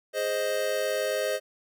square chord, Ab major, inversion none, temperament equal, 415.3 / 523.3 / 622.3 Hz, Ab4 / C5 / Eb5, 0 / 0 / 0 cents, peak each -34 / -30 / -30 dBFS, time 0.13-1.4 s, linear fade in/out 50 ms, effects none

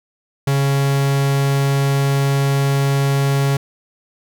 45% pulse tone, 138.59 Hz, C#3, in tune, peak -14 dBFS, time 0.47-3.57 s, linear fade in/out 5 ms, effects none

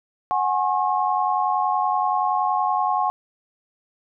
sine chord, F# suspended second, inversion none, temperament equal with one note detuned, 740 / 830.6 / 1080.9 Hz, F#5 / G#5 / C#6, 0 / 0 / -44 cents, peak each -23 dBFS, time 0.31-3.1 s, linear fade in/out 0 ms, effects none

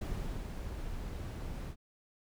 brown noise with ADSR envelope, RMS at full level -36 dBFS, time 0.01-1.76 s, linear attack 7 ms, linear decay 410 ms, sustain -4 dB, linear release 72 ms, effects none

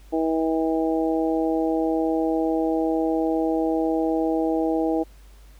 harmonic tone, 161.1 Hz, E3, 39 cents flat, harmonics 2 / 3 / 4 / 5, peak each -22 / -26 / -28 / -30 dBFS, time 0.12-5.04 s, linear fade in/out 20 ms, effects added 50 Hz sine -45 dBFS peak until 5.59 s + pink hiss -57 dBFS RMS until 5.59 s

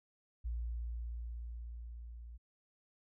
sine tone with level ramp, 58.27 Hz, A#1, in tune, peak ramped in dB -34 to -47 dBFS, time 0.44-2.38 s, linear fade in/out 20 ms, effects tanh soft clip ceiling -31 dBFS

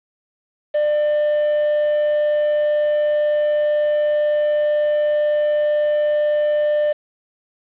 triangle tone, 597 Hz, D5, 28 cents sharp, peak -13 dBFS, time 0.74-6.93 s, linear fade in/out 10 ms, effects resampled to 8000 Hz + 7-bit

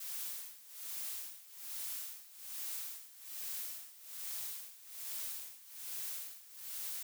blue noise with tremolo, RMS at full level -41 dBFS, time 0-7.03 s, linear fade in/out 5 ms, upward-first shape sine, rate 1.2 Hz, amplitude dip 85%, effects none

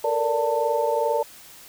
sine tone cluster, 446.7 / 469.1 / 582 / 892 Hz, A4 / A#4 / D5 / A5, +26 / +11 / -16 / +23 cents, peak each -29 / -25 / -24 / -25 dBFS, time 0.04-1.23 s, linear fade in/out 5 ms, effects white hiss -46 dBFS RMS until 1.68 s

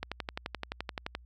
click train, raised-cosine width 0.3 ms, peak -18 dBFS, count 14, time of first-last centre 0.03-1.151 s, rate 11.6 Hz, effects added 60 Hz sine -52 dBFS peak until 1.25 s

